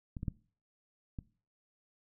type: clicks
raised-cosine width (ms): 5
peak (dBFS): -28 / -26 / -21 / -27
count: 4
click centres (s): 0.168 / 0.231 / 0.282 / 1.188
effects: noise-tail reverb RT60 0.4 s tail -20 dB re dry